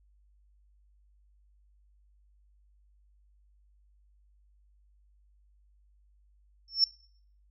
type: tone with exponential growth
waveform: sine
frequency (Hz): 5400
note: E8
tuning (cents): +41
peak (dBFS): -16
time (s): 6.68-6.84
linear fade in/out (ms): 1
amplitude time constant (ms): 33
effects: noise-tail reverb RT60 0.6 s tail -23 dB re dry + added 50 Hz sine -61 dBFS peak until 7.5 s